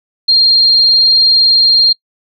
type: tone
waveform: sine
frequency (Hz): 4207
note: C8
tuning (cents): +9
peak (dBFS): -5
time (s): 0.28-1.93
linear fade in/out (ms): 10
effects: noise-tail reverb RT60 0.1 s tail -26 dB re dry